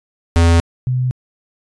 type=tone pair in turn; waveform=square / sine; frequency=84.2 / 126.89 Hz; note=E2 / B2; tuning=+37 / +47 cents; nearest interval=perfect fifth; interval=710 cents; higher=second; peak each=-9 / -14 dBFS; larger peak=first; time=0.36-0.6 / 0.87-1.11 s; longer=neither; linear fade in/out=0 ms; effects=resampled to 22050 Hz